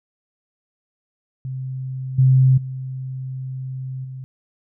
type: tone with level steps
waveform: sine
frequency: 130.81 Hz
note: C3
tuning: in tune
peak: -25 / -10 / -26 / -30 dBFS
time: 1.45-4.24 s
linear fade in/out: 0 ms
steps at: 2.18 / 2.57 / 4.04 s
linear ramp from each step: 10 ms
effects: none